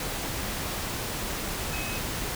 sine tone in noise, 2554 Hz, D#7, 45 cents sharp, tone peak -36 dBFS, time 1.73-1.98 s, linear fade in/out 2 ms, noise pink, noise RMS -32 dBFS, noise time 0-2.35 s, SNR -7 dB, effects none

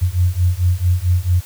sine beating tone pair, 87.31 / 91.81 Hz, F2 / F#2, 0 / -13 cents, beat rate 4.5 Hz, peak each -16 dBFS, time 0.01-1.41 s, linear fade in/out 20 ms, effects white hiss -40 dBFS RMS until 1.45 s

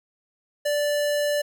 square tone, 585 Hz, D5, 7 cents flat, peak -22 dBFS, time 0.65-1.42 s, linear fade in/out 10 ms, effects none

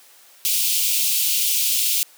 white high-pass noise, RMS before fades -20 dBFS, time 0.45-2.03 s, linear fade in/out 0 ms, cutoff 2500 Hz, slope 48 dB/octave, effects white hiss -50 dBFS RMS until 2.17 s + high-pass 400 Hz 12 dB/octave

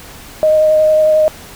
sine tone with vibrato, 620 Hz, D#5, 6 cents flat, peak -7 dBFS, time 0.43-1.28 s, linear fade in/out 0 ms, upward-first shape sine, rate 11 Hz, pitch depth 11 cents each way, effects pink hiss -35 dBFS RMS until 1.55 s

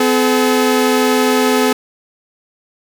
sawtooth tone pair together, 254.9 / 428.7 Hz, C4 / A4, -45 / -45 cents, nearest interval major sixth, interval 900 cents, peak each -10 dBFS, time 0-1.73 s, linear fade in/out 5 ms, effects none

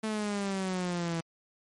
sawtooth exponential sweep, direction down, 220 to 164.2 Hz, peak -26 dBFS, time 0.03-1.21 s, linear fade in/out 10 ms, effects MP3 48 kbps

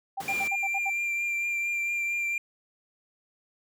sine tone bursts, 784 Hz, G5, in tune, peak -29 dBFS, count 7, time 0.17-0.901 s, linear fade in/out 10 ms, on 47 ms, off 67 ms
pink noise, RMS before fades -39 dBFS, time 0.2-0.48 s, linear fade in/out 5 ms
triangle tone with vibrato, 2377 Hz, D7, 20 cents sharp, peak -25 dBFS, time 0.28-2.38 s, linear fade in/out 2 ms, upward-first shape triangle, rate 4.4 Hz, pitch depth 20 cents each way
effects high-pass 150 Hz 12 dB/octave

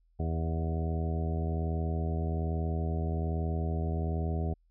harmonic tone with a mistuned harmonic, 81.2 Hz, E2, 26 cents flat, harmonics 1 / 2 / 3 / 4 / 5 / 6 / 7 / 8 / 9, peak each -30 / -35 / -41 / -44 / -41 / -49 / -49 / -45 / -44 dBFS, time 0.19-4.54 s, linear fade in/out 10 ms, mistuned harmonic 8, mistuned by -23 cents, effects added 41 Hz sine -64 dBFS peak until 4.7 s

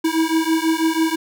square beating tone pair, 320 / 326.1 Hz, D#4 / E4, +49 / -19 cents, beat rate 6.1 Hz, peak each -20 dBFS, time 0.04-1.16 s, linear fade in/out 10 ms, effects none

